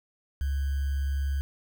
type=tone with sample-and-hold; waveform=sine; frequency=69.3 Hz; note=C#2; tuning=in tune; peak=-25 dBFS; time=0.41-1.41 s; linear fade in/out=0 ms; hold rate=1575 Hz; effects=none